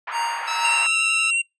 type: band-pass noise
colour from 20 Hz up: pink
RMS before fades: -31 dBFS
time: 0.07-0.87 s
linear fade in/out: 5 ms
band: 880 to 2200 Hz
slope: 24 dB/octave
type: tone with tremolo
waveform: square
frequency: 932.3 Hz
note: A#5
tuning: in tune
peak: -22 dBFS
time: 0.11-0.88 s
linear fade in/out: 50 ms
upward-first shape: triangle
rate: 2.3 Hz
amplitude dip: 80%
type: tone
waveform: 15% pulse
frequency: 1307 Hz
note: E6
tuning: 15 cents flat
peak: -19 dBFS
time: 0.47-1.31 s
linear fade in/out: 10 ms
type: tone with vibrato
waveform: square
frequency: 2740 Hz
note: F7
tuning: 34 cents flat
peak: -19 dBFS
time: 0.64-1.42 s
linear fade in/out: 10 ms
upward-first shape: triangle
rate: 11 Hz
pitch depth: 21 cents each way
effects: noise-tail reverb RT60 0.2 s tail -26 dB re dry + resampled to 22050 Hz